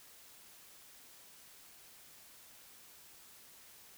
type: silence
effects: white hiss -58 dBFS RMS until 3.97 s